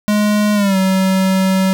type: tone with pitch glide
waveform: square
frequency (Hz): 209.3 to 189.72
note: G#3 to F#3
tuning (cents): +14 to +44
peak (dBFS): -12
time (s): 0.08-1.73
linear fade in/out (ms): 0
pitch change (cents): -170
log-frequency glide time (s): 0.54-0.77
effects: none